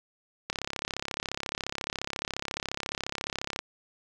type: click train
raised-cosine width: 0.2 ms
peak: -14 dBFS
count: 107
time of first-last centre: 0.5-3.59 s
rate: 34.3 Hz
effects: none